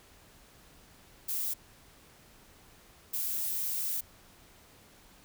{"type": "noise bursts at uneven times", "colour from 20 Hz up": "violet", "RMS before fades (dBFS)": -33, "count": 2, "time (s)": [[1.28, 1.54], [3.13, 4.01]], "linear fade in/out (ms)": 10, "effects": ["pink hiss -58 dBFS RMS until 5.24 s"]}